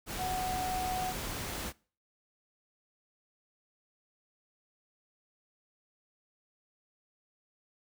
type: tone in noise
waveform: sine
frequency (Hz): 740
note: F#5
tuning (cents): 0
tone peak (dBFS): -32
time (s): 0.17-1.14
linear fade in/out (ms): 50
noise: pink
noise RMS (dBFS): -38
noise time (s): 0.06-1.73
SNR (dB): +3
effects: noise-tail reverb RT60 0.4 s tail -23 dB re dry